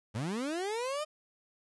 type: linear sweep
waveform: 30% pulse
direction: up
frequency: 96.1 to 622.3 Hz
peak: -30 dBFS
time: 0.14-1.05 s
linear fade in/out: 20 ms
effects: resampled to 24000 Hz + 12-bit